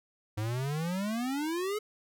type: exponential sweep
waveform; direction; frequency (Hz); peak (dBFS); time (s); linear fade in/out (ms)
square; up; 103.3 to 434; -31; 0.37-1.79; 10
effects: none